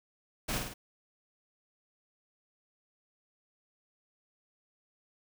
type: noise with echo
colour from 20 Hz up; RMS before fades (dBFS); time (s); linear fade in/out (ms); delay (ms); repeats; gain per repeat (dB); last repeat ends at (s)
pink; -34; 0.48-0.59; 10; 50; 3; -4; 0.74
effects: none